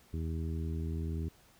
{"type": "harmonic tone", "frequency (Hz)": 80.8, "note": "E2", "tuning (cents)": -34, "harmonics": [1, 2, 3, 4, 5], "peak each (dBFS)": [-34, -40, -44, -46, -48], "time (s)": [0.13, 1.29], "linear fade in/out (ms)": 10, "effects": ["pink hiss -63 dBFS RMS until 1.59 s"]}